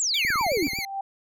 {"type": "exponential sweep", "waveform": "sine", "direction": "down", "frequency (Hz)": [7902, 261.6], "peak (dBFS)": -22, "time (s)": [0, 0.67], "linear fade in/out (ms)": 0}
{"type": "tone with vibrato", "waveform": "25% pulse", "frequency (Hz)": 2217, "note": "C#7", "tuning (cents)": 0, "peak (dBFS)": -24, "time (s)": [0.14, 0.85], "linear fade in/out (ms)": 2, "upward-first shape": "triangle", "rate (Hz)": 8.2, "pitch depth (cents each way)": 130}
{"type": "click train", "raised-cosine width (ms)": 3, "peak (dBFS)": -25, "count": 11, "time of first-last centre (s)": [0.25, 0.788], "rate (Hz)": 18.6}
{"type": "tone with exponential growth", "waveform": "sine", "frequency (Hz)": 784, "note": "G5", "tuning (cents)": 0, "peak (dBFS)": -25, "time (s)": [0.45, 1.01], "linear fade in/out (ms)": 5, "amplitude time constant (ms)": 120}
{"effects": []}